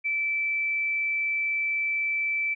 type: tone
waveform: sine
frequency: 2322 Hz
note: D7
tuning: 20 cents flat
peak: -24 dBFS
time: 0.04-2.55 s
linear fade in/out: 20 ms
effects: none